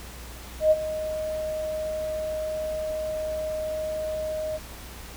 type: tone with ADSR envelope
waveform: sine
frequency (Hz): 622.3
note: D#5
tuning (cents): 0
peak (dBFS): -13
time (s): 0.6-4.59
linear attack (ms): 110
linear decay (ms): 38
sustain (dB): -14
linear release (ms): 34
effects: added 60 Hz sine -42 dBFS peak until 5.16 s + pink hiss -43 dBFS RMS until 5.16 s